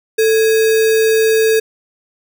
sine tone with sample-and-hold, 442.4 Hz, A4, 9 cents sharp, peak -9 dBFS, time 0.18-1.6 s, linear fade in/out 10 ms, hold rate 2100 Hz, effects none

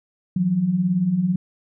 sine beating tone pair, 164.81 / 182.81 Hz, E3 / F#3, 0 / -21 cents, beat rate 18 Hz, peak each -25 / -18 dBFS, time 0.36-1.36 s, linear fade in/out 5 ms, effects none

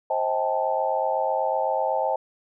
sine chord, A half-diminished seventh, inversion first, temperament just, 528 / 633.6 / 792 / 880 Hz, C5 / Eb5 / G5 / A5, +16 / +31 / +18 / 0 cents, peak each -27 dBFS, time 0.1-2.16 s, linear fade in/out 5 ms, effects none

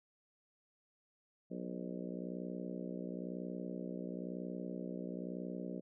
harmonic tone with a mistuned harmonic, 61 Hz, B1, 21 cents flat, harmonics 3 / 4 / 5 / 6 / 7 / 8 / 9 / 10, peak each -44 / -46 / -48 / -50 / -51 / -52 / -53 / -54 dBFS, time 1.5-5.81 s, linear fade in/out 20 ms, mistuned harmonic 9, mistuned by -32 cents, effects none

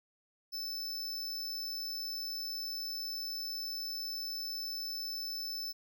square tone, 5274 Hz, E8, in tune, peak -37 dBFS, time 0.52-5.73 s, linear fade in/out 20 ms, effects none

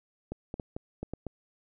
clicks, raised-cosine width 2 ms, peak -22 dBFS, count 7, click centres 0.32 / 0.541 / 0.598 / 0.765 / 1.03 / 1.136 / 1.267 s, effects none

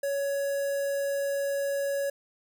square tone with notch filter, 559 Hz, C#5, 14 cents sharp, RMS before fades -29 dBFS, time 0.03-2.1 s, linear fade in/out 5 ms, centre 3300 Hz, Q 0.7, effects none

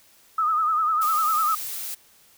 sine tone with vibrato, 1265 Hz, D#6, 28 cents sharp, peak -19 dBFS, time 0.38-1.55 s, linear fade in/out 5 ms, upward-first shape sine, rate 10 Hz, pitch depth 75 cents each way
blue noise, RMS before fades -32 dBFS, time 1.01-1.95 s, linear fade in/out 10 ms
effects white hiss -56 dBFS RMS until 2.37 s

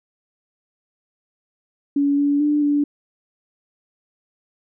sine tone with pitch steps, 283.6 / 286.3 / 295.6 / 290.1 Hz, C#4 / D4 / D4 / D4, +40 / -44 / +11 / -21 cents, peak -15 dBFS, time 1.96-2.84 s, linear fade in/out 5 ms, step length 220 ms, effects none

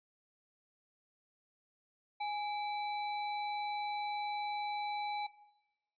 sine tone with sample-and-hold, 830.6 Hz, G#5, in tune, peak -34 dBFS, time 2.2-5.27 s, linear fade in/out 10 ms, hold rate 3150 Hz, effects noise-tail reverb RT60 1.0 s tail -18 dB re dry + resampled to 11025 Hz

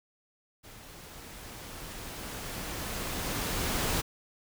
pink noise with level ramp, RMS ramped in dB -50 to -29 dBFS, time 0.63-4.02 s, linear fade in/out 20 ms, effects none

